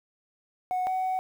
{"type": "tone pair in turn", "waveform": "sine", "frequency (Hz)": [736, 748.4], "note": ["F#5", "F#5"], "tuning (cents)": [-9, 20], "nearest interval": "unison", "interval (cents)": 29, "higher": "second", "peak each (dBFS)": -23, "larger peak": "neither", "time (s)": [[0.71, 0.87], [0.87, 1.19]], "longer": "second", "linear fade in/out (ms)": 0, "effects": ["tanh soft clip ceiling -24 dBFS", "9-bit"]}